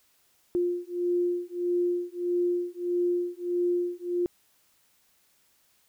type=beating tone pair; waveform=sine; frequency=351.5 / 353.1 Hz; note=F4 / F4; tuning=+11 / +19 cents; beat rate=1.6 Hz; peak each=-28 dBFS; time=0.55-4.26 s; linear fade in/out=0 ms; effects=white hiss -66 dBFS RMS until 5.88 s